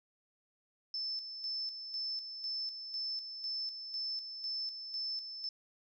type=tone with tremolo; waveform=sine; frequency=5274 Hz; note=E8; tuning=in tune; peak=-35 dBFS; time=0.94-5.49 s; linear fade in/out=2 ms; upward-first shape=square; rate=2 Hz; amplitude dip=55%; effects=none